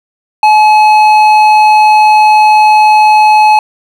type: tone with hard clipping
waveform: triangle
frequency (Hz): 854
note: G#5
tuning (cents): +48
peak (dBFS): -4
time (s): 0.43-3.59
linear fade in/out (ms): 2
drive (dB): 12
effects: none